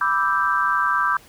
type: chord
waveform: sine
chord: E minor seventh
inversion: second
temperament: equal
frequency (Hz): 987.8 / 1174.7 / 1318.5 / 1568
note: B5 / D6 / E6 / G6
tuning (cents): 0 / 0 / 0 / 0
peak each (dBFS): -25 / -21 / -25 / -22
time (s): 0.01-1.17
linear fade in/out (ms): 2
effects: pink hiss -49 dBFS RMS until 1.28 s